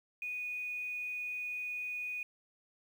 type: tone with quantisation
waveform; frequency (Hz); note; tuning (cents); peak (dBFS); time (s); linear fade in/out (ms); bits
sine; 2474; D#7; -10; -36; 0.22-2.23; 2; 10
effects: none